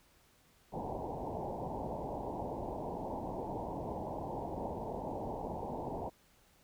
white low-pass noise, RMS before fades -40 dBFS, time 0.72-6.1 s, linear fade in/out 20 ms, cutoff 950 Hz, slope 96 dB/octave, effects pink hiss -67 dBFS RMS until 6.63 s

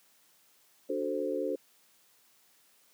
sine chord, D dominant seventh, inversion none, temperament equal, 293.7 / 370 / 440 / 523.3 Hz, D4 / F#4 / A4 / C5, 0 / 0 / 0 / 0 cents, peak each -36 / -36 / -35 / -34 dBFS, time 0.89-1.56 s, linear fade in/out 10 ms, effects white hiss -65 dBFS RMS until 2.93 s + high-pass 150 Hz 12 dB/octave

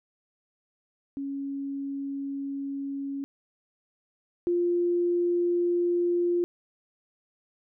sine tone pair in turn, 277.2 / 349.3 Hz, C#4 / F4, 0 / 0 cents, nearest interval major third, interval 400 cents, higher second, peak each -30 / -22 dBFS, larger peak second, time 1.17-3.24 / 4.47-6.44 s, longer first, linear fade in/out 0 ms, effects none

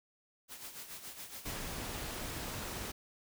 white noise with tremolo, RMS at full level -45 dBFS, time 0.48-1.55 s, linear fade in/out 50 ms, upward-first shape sine, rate 7.1 Hz, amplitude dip 60%
pink noise, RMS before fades -41 dBFS, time 1.45-2.92 s, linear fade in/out 10 ms
effects none

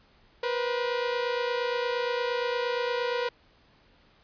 sawtooth tone pair together, 480.3 / 508.9 Hz, B4 / C5, -48 / -48 cents, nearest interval minor second, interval 100 cents, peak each -24 / -28 dBFS, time 0.43-3.29 s, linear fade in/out 5 ms, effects pink hiss -61 dBFS RMS until 4.23 s + resampled to 11025 Hz

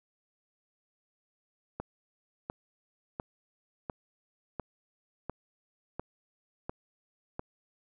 click train, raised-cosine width 1 ms, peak -21 dBFS, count 9, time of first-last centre 1.8-7.394 s, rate 1.43 Hz, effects none

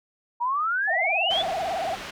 sine exponential sweep, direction up, 932.3 to 3548 Hz, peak -22 dBFS, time 0.4-1.43 s, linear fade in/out 20 ms
sine tone with vibrato, 712 Hz, F5, 33 cents sharp, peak -25 dBFS, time 0.87-1.96 s, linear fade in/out 20 ms, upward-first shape triangle, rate 18 Hz, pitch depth 220 cents each way
white low-pass noise, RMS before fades -37 dBFS, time 1.3-2.11 s, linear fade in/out 10 ms, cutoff 2800 Hz, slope 12 dB/octave
effects none

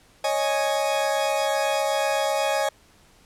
40% pulse chord, C# suspended second, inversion none, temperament equal, 554.4 / 622.3 / 830.6 Hz, C#5 / D#5 / G#5, 0 / 0 / 0 cents, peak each -25 dBFS, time 0.24-2.69 s, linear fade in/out 5 ms, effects pink hiss -56 dBFS RMS until 3.25 s + low-pass 11000 Hz 12 dB/octave

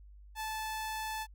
sawtooth tone, 873 Hz, A5, 14 cents flat, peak -32 dBFS, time 0.35-1.27 s, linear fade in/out 50 ms, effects added 50 Hz sine -51 dBFS peak until 1.34 s

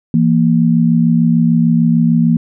sine tone pair together, 166.5 / 233.2 Hz, E3 / A#3, +18 / +1 cents, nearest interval tritone, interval 583 cents, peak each -11 dBFS, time 0.14-2.37 s, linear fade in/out 2 ms, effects none

